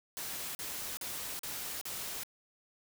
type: noise bursts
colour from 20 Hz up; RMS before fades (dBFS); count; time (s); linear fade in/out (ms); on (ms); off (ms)
white; -40; 5; 0.17-2.234; 0; 380; 41
effects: none